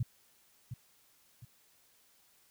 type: tone with echo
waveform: sine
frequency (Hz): 120.9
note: B2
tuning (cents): -36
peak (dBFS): -28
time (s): 0-0.03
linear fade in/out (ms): 5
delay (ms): 710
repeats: 2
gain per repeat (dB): -9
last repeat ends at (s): 1.45
effects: white hiss -67 dBFS RMS until 2.5 s